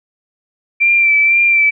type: tone with vibrato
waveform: sine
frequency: 2349 Hz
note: D7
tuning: in tune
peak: -8 dBFS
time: 0.8-1.71 s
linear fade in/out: 20 ms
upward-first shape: sine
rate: 2 Hz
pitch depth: 31 cents each way
effects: none